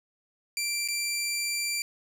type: tone with dropouts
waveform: 15% pulse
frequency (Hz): 2355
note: D7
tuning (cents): +4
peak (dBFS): -21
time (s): 0.57-1.82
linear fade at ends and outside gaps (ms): 1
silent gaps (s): 0.877-0.885
effects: none